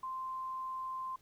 sine tone, 1043 Hz, C6, 6 cents flat, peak -37 dBFS, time 0.03-1.16 s, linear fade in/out 5 ms, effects pink hiss -68 dBFS RMS until 1.21 s

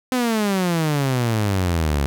sawtooth exponential sweep, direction down, 258.5 to 68 Hz, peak -14 dBFS, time 0.12-2.06 s, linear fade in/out 0 ms, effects none

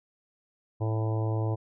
harmonic tone, 110 Hz, A2, in tune, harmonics 1 / 3 / 4 / 5 / 6 / 7 / 8 / 9, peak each -26 / -36 / -38 / -40 / -42 / -43 / -44 / -45 dBFS, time 0.8-1.56 s, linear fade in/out 20 ms, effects none

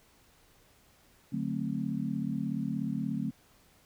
sine chord, D dominant seventh, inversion none, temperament just, 146.83 / 183.54 / 220.2 / 264.3 Hz, D3 / F#3 / A3 / C4, 0 / -14 / +2 / +18 cents, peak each -37 / -36 / -34 / -36 dBFS, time 1.32-3.31 s, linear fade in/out 10 ms, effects pink hiss -63 dBFS RMS until 3.85 s

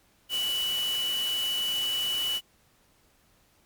sine tone in noise, 2960 Hz, F#7, in tune, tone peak -26 dBFS, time 0.29-2.41 s, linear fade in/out 50 ms, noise white, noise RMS -37 dBFS, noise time 0.29-2.41 s, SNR +8 dB, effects pink hiss -64 dBFS RMS until 3.65 s + MP3 96 kbps

